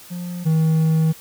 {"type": "tone pair in turn", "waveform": "triangle", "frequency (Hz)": [176.6, 159.48], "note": ["F3", "D#3"], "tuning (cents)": [20, 43], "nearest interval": "major second", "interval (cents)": 177, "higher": "first", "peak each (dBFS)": [-24, -12], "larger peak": "second", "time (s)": [[0.1, 0.45], [0.45, 1.13]], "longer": "second", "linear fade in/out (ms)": 20, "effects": ["white hiss -43 dBFS RMS until 1.2 s"]}